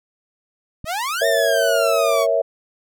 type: click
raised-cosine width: 5 ms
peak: -19 dBFS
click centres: 0.844 s
type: exponential two-way sweep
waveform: sawtooth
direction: up then down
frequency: 600 to 1840 to 1096 Hz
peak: -18 dBFS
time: 0.85-2.27 s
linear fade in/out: 50 ms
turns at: 1.26 s
type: chord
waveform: sine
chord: A# diminished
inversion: none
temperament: equal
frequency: 466.2 / 554.4 / 659.3 Hz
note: A#4 / C#5 / E5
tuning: 0 / 0 / 0 cents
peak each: -22 / -20 / -18 dBFS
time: 1.21-2.42 s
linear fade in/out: 10 ms
effects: none